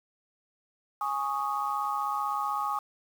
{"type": "chord", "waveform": "sine", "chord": "Ab suspended fourth", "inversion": "none", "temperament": "equal", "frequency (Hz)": [830.6, 1108.7, 1244.5], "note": ["Ab5", "Db6", "Eb6"], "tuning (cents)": [0, 0, 0], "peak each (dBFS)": -32, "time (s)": [1.01, 2.79], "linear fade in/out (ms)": 2, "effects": ["8-bit"]}